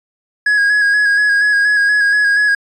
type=tone with vibrato; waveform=triangle; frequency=1661.2 Hz; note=G#6; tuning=in tune; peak=-8 dBFS; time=0.46-2.55 s; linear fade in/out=5 ms; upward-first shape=square; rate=4.2 Hz; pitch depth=24 cents each way; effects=resampled to 24000 Hz